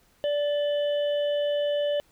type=harmonic tone with a mistuned harmonic; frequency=583 Hz; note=D5; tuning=13 cents flat; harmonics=1 / 3 / 5 / 6; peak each=-23 / -42 / -37 / -48 dBFS; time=0.24-2 s; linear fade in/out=0 ms; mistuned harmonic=5; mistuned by=+43 cents; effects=pink hiss -63 dBFS RMS until 2.11 s